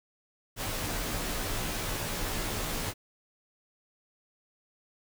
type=noise with comb filter; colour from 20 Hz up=pink; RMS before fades=-33 dBFS; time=0.56-2.94 s; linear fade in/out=50 ms; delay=15 ms; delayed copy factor=-0.9; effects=none